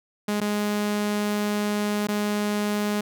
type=tone with dropouts; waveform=sawtooth; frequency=207.8 Hz; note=G#3; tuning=1 cent sharp; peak=-19 dBFS; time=0.28-3.01 s; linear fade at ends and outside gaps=5 ms; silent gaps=0.404-0.412 / 2.072-2.085 s; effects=none